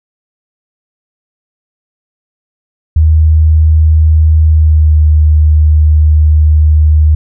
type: tone with pitch glide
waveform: sine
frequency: 78.4 to 76.65 Hz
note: D#2 to D#2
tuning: +14 to -25 cents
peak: -3 dBFS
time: 2.96-7.15 s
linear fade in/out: 5 ms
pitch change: -39 cents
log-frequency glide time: 4.48-5 s
effects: none

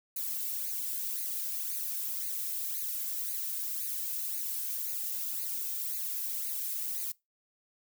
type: noise with flanger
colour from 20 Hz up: violet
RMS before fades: -35 dBFS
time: 0.16-7.12 s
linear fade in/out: 5 ms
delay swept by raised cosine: 0.45 to 1.95 ms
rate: 1.9 Hz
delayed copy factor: +0.75
effects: noise-tail reverb RT60 0.2 s tail -22 dB re dry

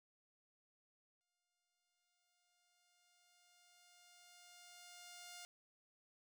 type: tone with exponential growth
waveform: 5% pulse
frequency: 707 Hz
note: F5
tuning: 21 cents sharp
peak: -40 dBFS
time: 1.21-5.45 s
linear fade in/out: 0 ms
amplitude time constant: 920 ms
effects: none

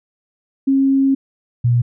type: tone pair in turn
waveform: sine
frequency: 270.9 / 120.43 Hz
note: C#4 / B2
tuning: -40 / -43 cents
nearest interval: octave + major second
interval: 1403 cents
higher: first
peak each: -11 dBFS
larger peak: neither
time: 0.67-1.15 / 1.64-1.82 s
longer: first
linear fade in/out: 10 ms
effects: none

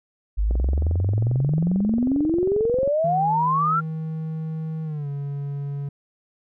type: exponential sweep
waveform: sine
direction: up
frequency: 48.9 to 1398 Hz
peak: -18 dBFS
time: 0.37-3.81 s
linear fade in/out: 20 ms
type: click train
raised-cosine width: 2 ms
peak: -18 dBFS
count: 54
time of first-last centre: 0.51-2.876 s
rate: 22.4 Hz
type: tone with pitch glide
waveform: triangle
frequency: 158.9 to 141.56 Hz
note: D#3 to C#3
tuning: +37 to +37 cents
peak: -24 dBFS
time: 3.04-5.89 s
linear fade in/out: 5 ms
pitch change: -200 cents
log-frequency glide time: 4.84-5.08 s
effects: none

